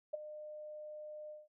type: tone with ADSR envelope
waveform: sine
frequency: 606 Hz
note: D#5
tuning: 46 cents flat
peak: -32 dBFS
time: 0.13-1.48 s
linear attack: 12 ms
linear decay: 14 ms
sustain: -13 dB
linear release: 180 ms
effects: noise-tail reverb RT60 0.1 s tail -23 dB re dry